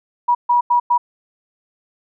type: tone bursts at uneven times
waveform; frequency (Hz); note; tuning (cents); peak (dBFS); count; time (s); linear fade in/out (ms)
sine; 966; B5; -39; -11; 4; 0.28-0.35 / 0.49-0.61 / 0.7-0.8 / 0.9-0.98; 10
effects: none